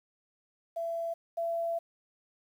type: tone pair in turn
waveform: sine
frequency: 670 / 672.4 Hz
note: E5 / E5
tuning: +28 / +34 cents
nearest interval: unison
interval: 6 cents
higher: second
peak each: -31 / -29 dBFS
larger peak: second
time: 0.76-1.14 / 1.37-1.79 s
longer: second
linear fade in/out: 10 ms
effects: 10-bit